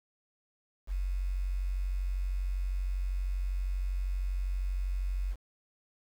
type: tone with quantisation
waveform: sine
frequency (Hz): 46.31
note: F#1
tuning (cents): +2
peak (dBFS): -29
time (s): 0.87-5.36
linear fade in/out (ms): 50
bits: 9
effects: none